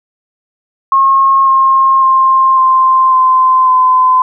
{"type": "tone with pitch steps", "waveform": "sine", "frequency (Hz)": [1081, 1069.2, 1057.5, 1046, 1034.6, 1023.3], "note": ["C#6", "C6", "C6", "C6", "C6", "C6"], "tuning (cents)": [-44, 37, 18, -1, -20, -39], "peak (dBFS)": -5, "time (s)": [0.92, 4.22], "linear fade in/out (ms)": 2, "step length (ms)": 550, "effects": []}